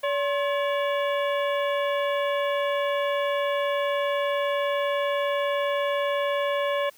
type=harmonic tone with a mistuned harmonic; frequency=570 Hz; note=C#5; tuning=48 cents sharp; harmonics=1 / 2 / 3 / 4 / 5 / 6; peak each=-24 / -30 / -34 / -36 / -38 / -40 dBFS; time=0.03-6.9 s; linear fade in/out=10 ms; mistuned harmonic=2; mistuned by=-110 cents; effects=white hiss -55 dBFS RMS until 6.97 s